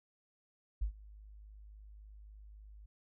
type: tone with ADSR envelope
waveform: sine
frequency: 51.8 Hz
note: G#1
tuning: 4 cents flat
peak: -29 dBFS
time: 0.81-2.86 s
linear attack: 12 ms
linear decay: 95 ms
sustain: -22 dB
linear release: 6 ms
effects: none